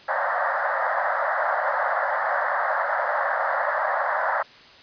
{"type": "band-pass noise", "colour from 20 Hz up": "pink", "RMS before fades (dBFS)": -24, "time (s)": [0.08, 4.43], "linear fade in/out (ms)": 10, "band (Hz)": [550, 1900], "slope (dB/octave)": 96, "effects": ["white hiss -48 dBFS RMS until 4.82 s", "resampled to 11025 Hz"]}